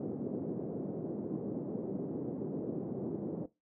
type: band-pass noise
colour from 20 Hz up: white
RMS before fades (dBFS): -38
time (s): 0-3.46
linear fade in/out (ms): 5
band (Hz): 140 to 420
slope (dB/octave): 24
effects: noise-tail reverb RT60 0.2 s tail -17 dB re dry